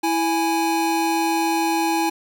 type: tone pair together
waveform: square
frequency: 329.6 / 830.5 Hz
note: E4 / G#5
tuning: 0 / 0 cents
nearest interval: octave + major third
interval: 1600 cents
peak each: -22 dBFS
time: 0.03-2.1 s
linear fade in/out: 10 ms
effects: none